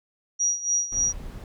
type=tone with tremolo; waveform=sine; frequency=5760 Hz; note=F#8; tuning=47 cents flat; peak=-19 dBFS; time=0.39-1.13 s; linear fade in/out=20 ms; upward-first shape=sine; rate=3.5 Hz; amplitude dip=80%
type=noise; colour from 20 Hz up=brown; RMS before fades=-37 dBFS; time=0.92-1.44 s; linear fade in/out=2 ms
effects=none